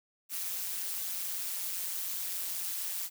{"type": "noise with amplitude modulation", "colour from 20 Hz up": "blue", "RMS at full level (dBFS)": -33, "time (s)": [0.29, 3.1], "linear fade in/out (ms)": 50, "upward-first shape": "sine", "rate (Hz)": 182, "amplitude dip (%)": 65, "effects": []}